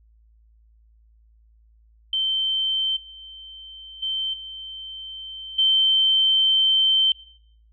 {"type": "tone with level steps", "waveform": "sine", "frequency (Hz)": 3105, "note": "G7", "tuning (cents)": -17, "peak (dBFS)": [-20, -38, -23, -33, -15], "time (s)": [2.13, 7.12], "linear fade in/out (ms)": 2, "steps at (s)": [2.96, 4.02, 4.33, 5.58], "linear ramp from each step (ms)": 10, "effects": ["noise-tail reverb RT60 0.7 s tail -22 dB re dry", "added 55 Hz sine -53 dBFS peak until 7.72 s"]}